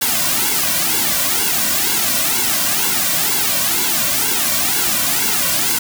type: noise with flanger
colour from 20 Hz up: white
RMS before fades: -17 dBFS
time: 0.01-5.79 s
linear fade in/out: 10 ms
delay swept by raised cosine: 1.6 to 2.39 ms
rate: 2.1 Hz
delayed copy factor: -0.9
effects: none